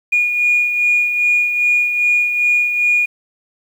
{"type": "beating tone pair", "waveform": "sine", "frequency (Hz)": [2438, 2440.5], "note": ["D#7", "D#7"], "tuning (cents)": [-36, -34], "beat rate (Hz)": 2.5, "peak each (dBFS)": [-21, -12], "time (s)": [0.12, 3.06], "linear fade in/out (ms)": 10, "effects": ["tanh soft clip ceiling -6 dBFS", "7-bit"]}